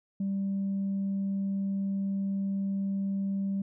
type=tone; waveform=sine; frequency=196 Hz; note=G3; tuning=in tune; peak=-26 dBFS; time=0.2-3.62 s; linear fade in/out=5 ms; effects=tanh soft clip ceiling -25 dBFS